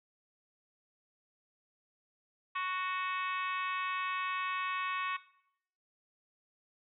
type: harmonic tone with a mistuned harmonic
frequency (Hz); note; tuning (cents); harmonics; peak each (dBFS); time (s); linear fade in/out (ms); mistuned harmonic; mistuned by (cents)
370; F#4; 0; 3 / 4 / 5 / 6 / 7 / 8 / 9 / 10; -34 / -45 / -42 / -45 / -41 / -51 / -52 / -54; 2.55-5.17; 10; 8; +39
effects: noise-tail reverb RT60 0.7 s tail -17 dB re dry